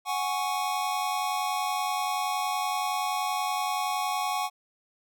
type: chord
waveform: square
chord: F# suspended second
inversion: none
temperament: equal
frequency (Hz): 740 / 830.6 / 1108.7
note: F#5 / G#5 / C#6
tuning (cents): 0 / 0 / 0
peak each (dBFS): -32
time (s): 0.05-4.5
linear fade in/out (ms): 50
effects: none